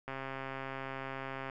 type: click train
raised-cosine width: 0.5 ms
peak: -25 dBFS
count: 191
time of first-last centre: 0.08-1.498 s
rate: 134 Hz
effects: none